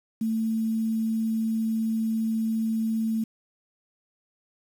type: tone with quantisation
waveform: sine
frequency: 222.8 Hz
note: A3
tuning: 22 cents sharp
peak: -23 dBFS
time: 0.21-3.24 s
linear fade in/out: 5 ms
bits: 8
effects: none